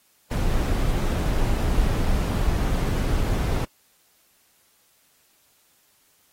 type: noise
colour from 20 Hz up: brown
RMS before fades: -22 dBFS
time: 0.31-3.65 s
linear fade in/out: 5 ms
effects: white hiss -62 dBFS RMS until 6.32 s + AAC 48 kbps